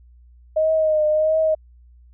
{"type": "tone with vibrato", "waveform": "sine", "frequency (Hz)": 622.3, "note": "D#5", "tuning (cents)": 0, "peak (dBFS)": -15, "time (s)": [0.56, 1.55], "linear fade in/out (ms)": 10, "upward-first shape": "triangle", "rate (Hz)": 1.5, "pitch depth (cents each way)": 44, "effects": ["added 60 Hz sine -46 dBFS peak until 2.13 s"]}